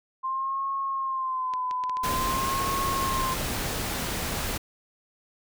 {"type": "tone with vibrato", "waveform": "sine", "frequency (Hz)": 1046.5, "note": "C6", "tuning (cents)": 0, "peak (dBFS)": -26, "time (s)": [0.23, 3.35], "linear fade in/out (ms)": 20, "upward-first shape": "sine", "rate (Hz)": 0.49, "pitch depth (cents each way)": 68}
{"type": "clicks", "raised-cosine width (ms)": 0.2, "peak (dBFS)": -22, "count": 11, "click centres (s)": [1.537, 1.711, 1.838, 1.896, 1.97, 2.109, 2.165, 2.242, 2.289, 2.485, 2.562]}
{"type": "noise", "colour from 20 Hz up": "pink", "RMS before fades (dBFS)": -30, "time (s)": [2.03, 4.58], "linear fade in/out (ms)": 10}
{"effects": []}